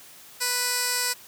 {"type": "tone with band-pass filter", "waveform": "15% pulse", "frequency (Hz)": 493.9, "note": "B4", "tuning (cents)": 0, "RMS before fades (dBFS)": -26, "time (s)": [0.4, 1.14], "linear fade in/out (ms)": 20, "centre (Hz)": 8300, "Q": 0.83, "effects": ["white hiss -48 dBFS RMS until 1.27 s", "high-pass 80 Hz 12 dB/octave"]}